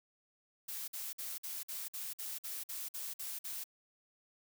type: noise bursts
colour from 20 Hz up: blue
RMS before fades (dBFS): -42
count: 12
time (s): 0.68-3.641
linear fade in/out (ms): 10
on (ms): 200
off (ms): 51
effects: none